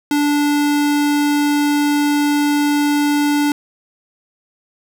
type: tone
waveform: square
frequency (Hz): 291.8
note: D4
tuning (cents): -11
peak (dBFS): -14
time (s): 0.11-3.52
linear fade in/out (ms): 2
effects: none